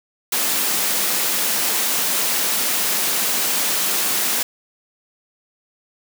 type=high-pass noise; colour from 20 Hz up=white; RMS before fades=-20 dBFS; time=0.32-4.43 s; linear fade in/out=5 ms; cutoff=160 Hz; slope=48 dB/octave; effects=none